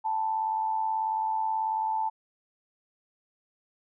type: tone with amplitude modulation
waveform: sine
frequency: 880 Hz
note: A5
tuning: in tune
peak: -23 dBFS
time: 0.04-2.1 s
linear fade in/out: 20 ms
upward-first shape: sine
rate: 98.4 Hz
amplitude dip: 55%
effects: none